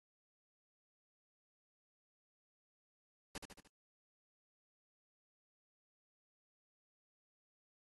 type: noise with echo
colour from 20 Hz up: pink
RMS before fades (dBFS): -45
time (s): 3.35-3.38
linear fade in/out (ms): 2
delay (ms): 74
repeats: 4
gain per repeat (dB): -5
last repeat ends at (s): 3.676
effects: AAC 32 kbps